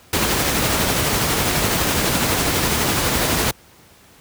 pink noise with tremolo, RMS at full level -17 dBFS, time 0.13-3.51 s, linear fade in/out 2 ms, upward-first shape triangle, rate 12 Hz, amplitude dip 30%, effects pink hiss -49 dBFS RMS until 4.2 s + high-pass 60 Hz 12 dB/octave

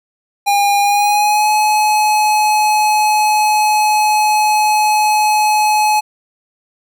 square tone with pitch glide, 810 to 850.3 Hz, G#5 to G#5, -43 to +41 cents, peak -11 dBFS, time 0.46-6.01 s, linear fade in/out 20 ms, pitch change +84 cents, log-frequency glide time 0.81-1.5 s, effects none

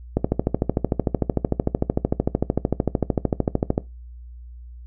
click train, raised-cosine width 2 ms, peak -5 dBFS, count 49, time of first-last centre 0.17-3.779 s, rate 13.3 Hz, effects noise-tail reverb RT60 0.2 s tail -19 dB re dry + added 60 Hz sine -37 dBFS peak until 4.86 s

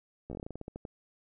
slowing click train, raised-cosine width 2 ms, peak -27 dBFS, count 14, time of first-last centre 0.3-0.852 s, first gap 14 ms, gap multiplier 1.17, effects none

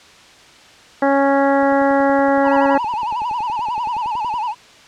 harmonic tone, 276.7 Hz, C#4, 3 cents flat, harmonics 1 / 2 / 3 / 4 / 5 / 6 / 7, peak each -17 / -16 / -18 / -26 / -26 / -26 / -29 dBFS, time 1.02-2.78 s, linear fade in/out 5 ms
click train, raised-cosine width 2 ms, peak -24 dBFS, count 30, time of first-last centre 1.63-4.34 s, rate 10.7 Hz
triangle tone with vibrato, 912 Hz, A#5, 38 cents flat, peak -17 dBFS, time 2.43-4.55 s, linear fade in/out 50 ms, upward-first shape sine, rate 11 Hz, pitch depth 150 cents each way
effects white hiss -44 dBFS RMS until 4.87 s + low-pass 5000 Hz 12 dB/octave

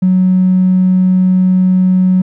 triangle tone, 184.9 Hz, F#3, 1 cent flat, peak -3 dBFS, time 0.02-2.22 s, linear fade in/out 10 ms, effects tanh soft clip ceiling -4 dBFS

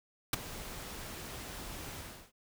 pink noise with ADSR envelope, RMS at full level -25 dBFS, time 0.33-2.32 s, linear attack 4 ms, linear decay 15 ms, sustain -19 dB, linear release 340 ms, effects none

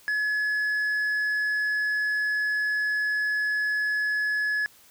triangle tone with tanh clipping, 1700 Hz, G#6, 40 cents sharp, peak -24 dBFS, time 0.08-4.66 s, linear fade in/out 0 ms, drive 8 dB, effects white hiss -55 dBFS RMS until 4.9 s

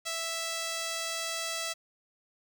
5% pulse tone, 659.3 Hz, E5, in tune, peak -21 dBFS, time 0.05-1.74 s, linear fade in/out 20 ms, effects 10-bit

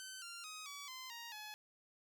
10% pulse tone with pitch steps, 1531 / 1387.8 / 1258 / 1140.3 / 1033.7 / 937 / 849.4 Hz, G6 / F6 / D#6 / C#6 / C6 / A#5 / G#5, -41 / -11 / +19 / +49 / -21 / +9 / +39 cents, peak -39 dBFS, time 0-1.54 s, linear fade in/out 0 ms, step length 220 ms, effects none

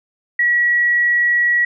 sine tone, 1924 Hz, B6, 46 cents flat, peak -12 dBFS, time 0.39-1.65 s, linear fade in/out 5 ms, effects none

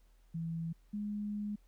sine tone pair in turn, 164.81 / 207.6 Hz, E3 / G#3, 0 / 0 cents, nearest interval major third, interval 400 cents, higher second, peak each -35 / -35 dBFS, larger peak neither, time 0.34-0.73 / 0.93-1.56 s, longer second, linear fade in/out 10 ms, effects added 40 Hz sine -61 dBFS peak until 1.67 s + pink hiss -75 dBFS RMS until 1.67 s

